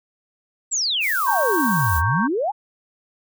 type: exponential two-way sweep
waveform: sine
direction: down then up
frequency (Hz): 7900 to 73.42 to 892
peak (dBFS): -19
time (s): 0.71-2.52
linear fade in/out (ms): 20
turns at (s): 1.99
type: noise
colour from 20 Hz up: violet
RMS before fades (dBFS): -29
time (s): 1-2.02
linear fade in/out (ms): 50
type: chord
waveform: sine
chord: G diminished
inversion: first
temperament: equal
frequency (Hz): 932.3 / 1108.7 / 1568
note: Bb5 / Db6 / G6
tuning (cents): 0 / 0 / 0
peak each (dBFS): -24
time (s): 1.26-2.28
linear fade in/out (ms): 20
effects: none